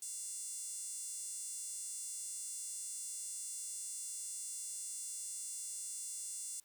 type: tone with high-pass filter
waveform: 5% pulse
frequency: 698 Hz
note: F5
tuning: 1 cent flat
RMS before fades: -44 dBFS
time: 0.02-6.6 s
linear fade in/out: 2 ms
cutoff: 8300 Hz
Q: 2.6
effects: white hiss -71 dBFS RMS until 6.64 s